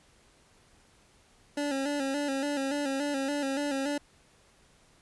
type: tone with vibrato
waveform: 25% pulse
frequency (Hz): 280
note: C#4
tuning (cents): +18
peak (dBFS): -25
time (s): 1.57-3.98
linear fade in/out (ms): 5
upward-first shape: square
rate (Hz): 3.5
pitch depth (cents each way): 59
effects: pink hiss -62 dBFS RMS until 5.01 s + resampled to 24000 Hz